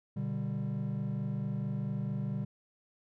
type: chord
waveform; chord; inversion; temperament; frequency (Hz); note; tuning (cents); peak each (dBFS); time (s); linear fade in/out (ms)
triangle; G major; first; just; 122.5 / 147 / 196; B2 / D3 / G3; -14 / +2 / 0; -34; 0.16-2.45; 10
effects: tanh soft clip ceiling -22 dBFS